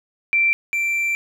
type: tone pair in turn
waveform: sine / triangle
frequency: 2349 / 2349 Hz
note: D7 / D7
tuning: 0 / 0 cents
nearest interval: unison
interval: 0 cents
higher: neither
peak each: -14 / -17 dBFS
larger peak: first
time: 0.33-0.53 / 0.73-1.15 s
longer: second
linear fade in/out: 0 ms
effects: none